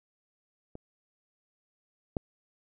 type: clicks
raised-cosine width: 2 ms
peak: -29 / -16 dBFS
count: 2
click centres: 0.754 / 2.168 s
effects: none